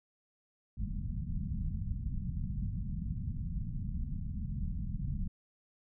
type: low-pass noise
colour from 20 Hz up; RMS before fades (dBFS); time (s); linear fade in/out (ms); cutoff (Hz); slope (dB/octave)
pink; -36; 0.77-5.28; 10; 210; 48
effects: none